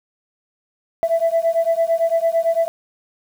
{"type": "beating tone pair", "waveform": "sine", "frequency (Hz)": [659.3, 668.2], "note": ["E5", "E5"], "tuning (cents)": [0, 23], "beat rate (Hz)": 8.9, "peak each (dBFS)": -17, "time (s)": [1.03, 2.68], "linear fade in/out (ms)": 0, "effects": ["tanh soft clip ceiling -10 dBFS", "7-bit"]}